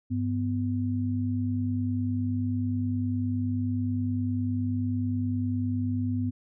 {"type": "tone pair together", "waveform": "sine", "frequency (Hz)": [100.42, 250], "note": ["G2", "B3"], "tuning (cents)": [42, 21], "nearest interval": "octave + major third", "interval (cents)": 1579, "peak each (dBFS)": -28, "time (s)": [0.1, 6.31], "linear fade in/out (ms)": 20, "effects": []}